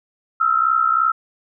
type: tone pair together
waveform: sine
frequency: 1294 / 1357 Hz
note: E6 / E6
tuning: -32 / +50 cents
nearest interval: minor second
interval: 82 cents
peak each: -17 dBFS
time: 0.4-1.12 s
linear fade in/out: 10 ms
effects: none